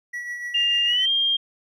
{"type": "tone with tremolo", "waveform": "triangle", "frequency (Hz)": 1937, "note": "B6", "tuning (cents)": -34, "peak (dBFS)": -25, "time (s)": [0.13, 1.06], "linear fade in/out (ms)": 10, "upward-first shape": "triangle", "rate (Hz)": 6.8, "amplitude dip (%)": 50}
{"type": "tone with pitch glide", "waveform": "sine", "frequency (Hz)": [2809, 3208], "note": ["F7", "G7"], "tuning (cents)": [9, 39], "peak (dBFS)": -18, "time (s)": [0.54, 1.37], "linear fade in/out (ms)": 10, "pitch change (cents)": 230, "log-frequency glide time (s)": [0.86, 1.1]}
{"effects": []}